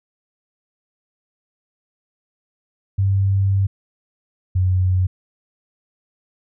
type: tone pair in turn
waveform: sine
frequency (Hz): 97.7 / 92.22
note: G2 / F#2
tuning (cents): -5 / -5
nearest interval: minor second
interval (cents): 100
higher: first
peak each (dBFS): -14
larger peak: neither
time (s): 2.98-3.67 / 4.55-5.07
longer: first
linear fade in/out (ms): 10
effects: none

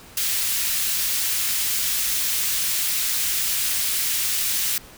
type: high-pass noise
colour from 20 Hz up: white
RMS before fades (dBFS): -23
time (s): 0.17-4.78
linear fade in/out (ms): 2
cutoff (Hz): 2000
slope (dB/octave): 12
effects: pink hiss -45 dBFS RMS until 4.97 s

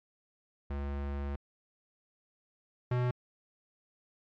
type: tone pair in turn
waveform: square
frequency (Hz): 70.5 / 123.92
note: C#2 / B2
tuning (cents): +30 / +6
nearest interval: minor seventh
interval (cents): 976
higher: second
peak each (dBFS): -34 / -28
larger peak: second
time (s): 0.7-1.36 / 2.91-3.11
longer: first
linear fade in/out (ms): 5
effects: low-pass 2000 Hz 12 dB/octave + MP3 96 kbps

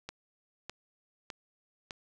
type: click train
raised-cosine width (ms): 0.2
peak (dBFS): -22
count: 4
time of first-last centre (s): 0.09-1.908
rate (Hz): 1.65
effects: none

